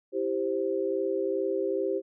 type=chord; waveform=sine; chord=C major; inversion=first; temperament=equal; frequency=329.6 / 392 / 523.3 Hz; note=E4 / G4 / C5; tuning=0 / 0 / 0 cents; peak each=-33 / -28 / -31 dBFS; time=0.12-2.02 s; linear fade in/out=50 ms; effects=none